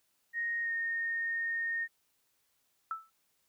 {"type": "tone with pitch glide", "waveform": "sine", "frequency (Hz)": [1864.7, 1842.2], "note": ["A#6", "A#6"], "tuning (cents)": [0, -21], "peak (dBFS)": -31, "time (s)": [0.33, 1.88], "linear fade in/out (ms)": 50, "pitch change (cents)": -21, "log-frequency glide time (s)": [0.62, 0.71]}
{"type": "tone with exponential decay", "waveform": "sine", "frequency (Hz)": 1318.5, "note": "E6", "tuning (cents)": 0, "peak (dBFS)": -30, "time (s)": [2.91, 3.1], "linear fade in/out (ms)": 1, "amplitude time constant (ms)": 41}
{"effects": ["white hiss -75 dBFS RMS until 3.48 s"]}